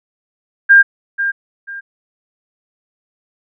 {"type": "tone with echo", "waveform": "sine", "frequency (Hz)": 1602, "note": "G6", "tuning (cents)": 37, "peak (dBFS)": -3, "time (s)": [0.69, 0.83], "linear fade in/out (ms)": 20, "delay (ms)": 490, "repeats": 2, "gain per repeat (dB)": -11, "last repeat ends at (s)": 1.81, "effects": []}